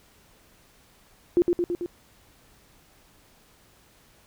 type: tone with echo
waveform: sine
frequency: 349.2 Hz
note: F4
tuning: in tune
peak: -15 dBFS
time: 1.37-1.42 s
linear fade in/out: 0 ms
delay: 110 ms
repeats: 4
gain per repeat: -3 dB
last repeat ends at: 1.86 s
effects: pink hiss -58 dBFS RMS until 4.26 s